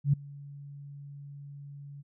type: tone with ADSR envelope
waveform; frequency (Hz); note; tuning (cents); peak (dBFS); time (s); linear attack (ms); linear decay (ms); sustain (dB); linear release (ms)
sine; 142.1; C#3; +43; -18; 0.04-2.03; 92; 7; -24; 29
effects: none